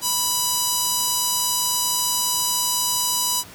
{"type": "tone with notch filter", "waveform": "5% pulse", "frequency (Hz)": 987.8, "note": "B5", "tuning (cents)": 0, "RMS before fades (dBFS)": -22, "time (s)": [0.01, 3.44], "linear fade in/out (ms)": 50, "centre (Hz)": 2000, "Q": 0.91, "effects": ["pink hiss -42 dBFS RMS until 3.54 s", "high-pass 80 Hz 12 dB/octave"]}